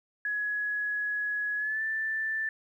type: tone with pitch glide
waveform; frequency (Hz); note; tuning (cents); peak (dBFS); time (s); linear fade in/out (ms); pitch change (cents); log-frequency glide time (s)
sine; 1681 to 1766.6; G#6 to A6; +20 to +6; -28; 0.25-2.49; 2; +86; 1.57-1.82
effects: 11-bit